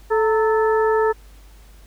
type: harmonic tone with a mistuned harmonic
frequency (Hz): 436.5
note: A4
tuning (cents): -14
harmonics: 1 / 2 / 3 / 4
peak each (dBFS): -16 / -22 / -26 / -28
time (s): 0.1-1.13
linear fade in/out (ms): 20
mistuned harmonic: 2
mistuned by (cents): +74
effects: added 50 Hz sine -43 dBFS peak until 1.86 s + pink hiss -53 dBFS RMS until 1.86 s